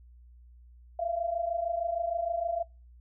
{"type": "tone pair together", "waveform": "sine", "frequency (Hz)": [659.3, 685.8], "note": ["E5", "F5"], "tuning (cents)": [0, -32], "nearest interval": "minor second", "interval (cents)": 68, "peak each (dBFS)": [-32, -30], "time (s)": [0.99, 2.63], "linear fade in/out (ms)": 5, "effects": ["noise-tail reverb RT60 0.3 s tail -24 dB re dry", "added 60 Hz sine -51 dBFS peak until 3 s"]}